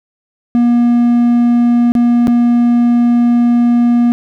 triangle tone with dropouts, 239 Hz, A#3, 43 cents sharp, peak -5 dBFS, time 0.55-4.12 s, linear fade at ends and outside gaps 0 ms, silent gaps 1.92-1.952 / 2.271-2.28 s, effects none

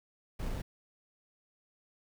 brown noise with sample-and-hold, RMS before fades -36 dBFS, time 0.39-0.62 s, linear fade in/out 10 ms, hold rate 7350 Hz, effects none

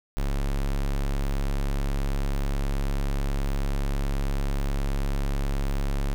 square tone, 34.65 Hz, C#1, in tune, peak -24 dBFS, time 0.17-6.14 s, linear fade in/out 0 ms, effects none

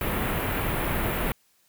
pink band-stop noise, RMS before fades -27 dBFS, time 0.01-1.32 s, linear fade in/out 2 ms, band 2800 to 12000 Hz, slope 24 dB/octave, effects white hiss -65 dBFS RMS until 1.68 s

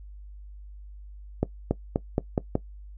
accelerating click train, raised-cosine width 2 ms, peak -9 dBFS, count 6, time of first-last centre 1.43-2.554 s, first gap 280 ms, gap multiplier 0.89, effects noise-tail reverb RT60 0.1 s tail -18 dB re dry + added 50 Hz sine -41 dBFS peak until 2.97 s

